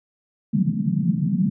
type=band-pass noise; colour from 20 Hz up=white; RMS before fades=-21 dBFS; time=0.53-1.5 s; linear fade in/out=10 ms; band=150 to 210 Hz; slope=48 dB/octave; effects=none